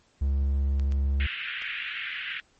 triangle tone, 69 Hz, C#2, 7 cents flat, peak -20 dBFS, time 0.21-1.27 s, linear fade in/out 10 ms
clicks, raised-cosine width 0.2 ms, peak -27 dBFS, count 3, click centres 0.797 / 0.922 / 1.621 s
white band-pass noise, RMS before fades -34 dBFS, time 1.2-2.4 s, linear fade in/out 0 ms, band 1500 to 3000 Hz, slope 48 dB/octave
effects pink hiss -64 dBFS RMS until 2.59 s + MP3 32 kbps

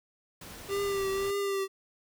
pink noise, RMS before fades -45 dBFS, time 0.41-1.31 s, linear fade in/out 5 ms
square tone with vibrato, 394.4 Hz, G4, 11 cents sharp, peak -29 dBFS, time 0.68-1.68 s, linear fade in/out 50 ms, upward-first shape triangle, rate 1.8 Hz, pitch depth 38 cents each way
effects none

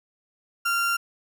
35% pulse tone, 1384 Hz, F6, 16 cents flat, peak -20 dBFS, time 0.65-0.97 s, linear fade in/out 10 ms, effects none

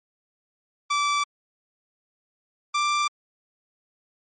sawtooth tone pair in turn, 1161 / 1179.2 Hz, D6 / D6, -20 / +7 cents, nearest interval unison, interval 27 cents, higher second, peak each -17 dBFS, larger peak neither, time 0.9-1.24 / 2.74-3.08 s, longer neither, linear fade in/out 10 ms, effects low-pass 8000 Hz 12 dB/octave + MP3 32 kbps

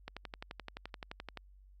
click train, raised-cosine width 0.3 ms, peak -26 dBFS, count 16, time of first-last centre 0.08-1.373 s, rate 11.6 Hz, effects added 48 Hz sine -56 dBFS peak until 1.8 s + Opus 48 kbps

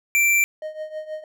square tone, 2348 Hz, D7, 1 cent flat, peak -16 dBFS, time 0.15-0.44 s, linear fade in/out 0 ms
triangle tone with tremolo, 620 Hz, D#5, 6 cents flat, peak -24 dBFS, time 0.62-1.24 s, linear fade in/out 2 ms, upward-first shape triangle, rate 6.3 Hz, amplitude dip 85%
effects none

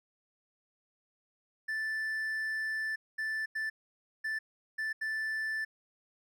triangle tone bursts at uneven times, 1760 Hz, A6, in tune, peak -30 dBFS, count 6, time 1.68-2.96 / 3.18-3.46 / 3.55-3.7 / 4.24-4.39 / 4.78-4.93 / 5.01-5.65 s, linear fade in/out 10 ms, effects none

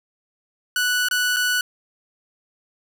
sawtooth tone with dropouts, 1480 Hz, F#6, in tune, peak -15 dBFS, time 0.76-1.61 s, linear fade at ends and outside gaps 2 ms, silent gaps 1.086-1.111 / 1.363-1.367 s, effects none

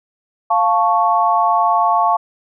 sine chord, F augmented, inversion none, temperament equal, 698.5 / 880 / 1108.7 Hz, F5 / A5 / C#6, 0 / 0 / 0 cents, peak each -16 dBFS, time 0.5-2.17 s, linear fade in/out 10 ms, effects none

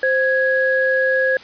sine tone pair together, 523 / 1662.1 Hz, C5 / G#6, -1 / +1 cents, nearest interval octave + minor sixth, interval 2002 cents, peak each -17 dBFS, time 0.03-1.37 s, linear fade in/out 2 ms, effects white hiss -40 dBFS RMS until 1.43 s + resampled to 11025 Hz

